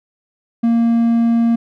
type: tone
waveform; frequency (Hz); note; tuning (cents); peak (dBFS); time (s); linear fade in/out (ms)
triangle; 232; A#3; -8; -9; 0.63-1.56; 10
effects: none